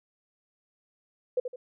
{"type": "tone with echo", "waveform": "sine", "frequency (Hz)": 501, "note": "B4", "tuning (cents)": 25, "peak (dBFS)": -22, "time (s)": [1.37, 1.4], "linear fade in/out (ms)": 5, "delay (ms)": 80, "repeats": 2, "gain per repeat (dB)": -8, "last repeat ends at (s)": 1.56, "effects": []}